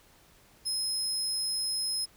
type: tone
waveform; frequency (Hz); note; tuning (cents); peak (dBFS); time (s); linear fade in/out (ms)
30% pulse; 5130; E8; -48; -25; 0.65-2.06; 20
effects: pink hiss -60 dBFS RMS until 2.16 s